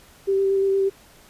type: tone with vibrato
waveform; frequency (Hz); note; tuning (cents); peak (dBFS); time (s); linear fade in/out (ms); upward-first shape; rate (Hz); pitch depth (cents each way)
sine; 390; G4; -9; -17; 0.27-0.9; 20; square; 8.5; 10
effects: pink hiss -51 dBFS RMS until 1.29 s + resampled to 32000 Hz